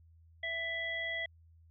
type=harmonic tone; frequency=662 Hz; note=E5; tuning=7 cents sharp; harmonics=1 / 3 / 5; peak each=-43 / -35 / -43 dBFS; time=0.43-1.26 s; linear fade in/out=5 ms; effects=added 82 Hz sine -58 dBFS peak until 1.7 s